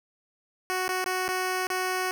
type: tone with dropouts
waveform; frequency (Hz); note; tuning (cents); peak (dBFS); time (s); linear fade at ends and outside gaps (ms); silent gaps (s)
10% pulse; 370; F#4; 0; -18; 0.7-2.11; 0; 0.881-0.891 / 1.042-1.06 / 1.281-1.289 / 1.67-1.702
effects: none